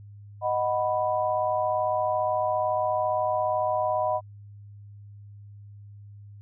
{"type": "chord", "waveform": "sine", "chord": "B major", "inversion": "first", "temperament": "equal", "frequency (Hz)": [622.3, 740, 987.8], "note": ["D#5", "F#5", "B5"], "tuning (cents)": [0, 0, 0], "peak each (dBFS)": [-26, -28, -28], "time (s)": [0.41, 4.21], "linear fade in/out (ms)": 50, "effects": ["added 102 Hz sine -43 dBFS peak until 6.41 s"]}